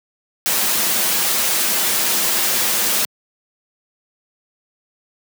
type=noise with comb filter; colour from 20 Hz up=white; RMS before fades=-18 dBFS; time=0.46-3.05 s; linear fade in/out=0 ms; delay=7 ms; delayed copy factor=-0.5; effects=high-pass 150 Hz 12 dB/octave